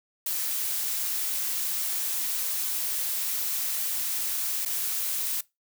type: noise with dropouts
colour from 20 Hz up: blue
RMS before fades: -29 dBFS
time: 0.26-5.41 s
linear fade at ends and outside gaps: 5 ms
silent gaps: 4.652-4.658 s
effects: noise-tail reverb RT60 0.2 s tail -21 dB re dry